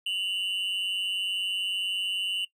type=tone pair together; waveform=triangle; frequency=2789 / 2980 Hz; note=F7 / F#7; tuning=-3 / +12 cents; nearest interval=minor second; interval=115 cents; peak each=-28 / -28 dBFS; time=0.06-2.45 s; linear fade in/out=5 ms; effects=noise-tail reverb RT60 0.1 s tail -21 dB re dry + tanh soft clip ceiling -18 dBFS